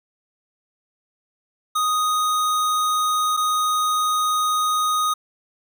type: tone pair in turn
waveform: square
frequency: 1244.5 / 1244.5 Hz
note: D#6 / D#6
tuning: 0 / 0 cents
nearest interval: unison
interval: 0 cents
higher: neither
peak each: -19 dBFS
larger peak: neither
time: 1.75-3.37 / 3.37-5.14 s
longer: second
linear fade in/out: 10 ms
effects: none